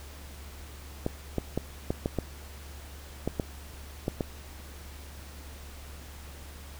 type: clicks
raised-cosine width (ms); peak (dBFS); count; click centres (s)
2; -14; 10; 1.064 / 1.383 / 1.576 / 1.905 / 2.059 / 2.187 / 3.276 / 3.398 / 4.081 / 4.208
effects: added 71 Hz sine -44 dBFS peak until 6.79 s + pink hiss -49 dBFS RMS until 6.79 s